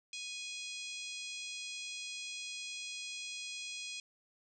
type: harmonic tone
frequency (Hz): 830.6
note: G#5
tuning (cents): 0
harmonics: 3 / 4 / 5 / 6 / 7 / 8 / 9 / 10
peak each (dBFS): -45 / -47 / -49 / -51 / -52 / -53 / -54 / -55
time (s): 0.13-4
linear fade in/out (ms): 2
effects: none